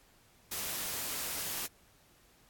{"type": "noise", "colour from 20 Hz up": "white", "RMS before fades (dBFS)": -37, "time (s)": [0.51, 1.67], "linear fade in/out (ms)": 10, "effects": ["pink hiss -64 dBFS RMS until 2.49 s", "AAC 64 kbps"]}